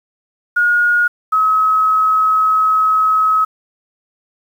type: tone pair in turn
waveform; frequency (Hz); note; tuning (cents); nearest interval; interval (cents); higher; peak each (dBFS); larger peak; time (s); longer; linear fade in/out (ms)
sine; 1437 / 1280.2; F6 / D#6; +49 / +49; major second; 200; first; -10 / -10; neither; 0.56-1.08 / 1.32-3.45; second; 10
effects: 7-bit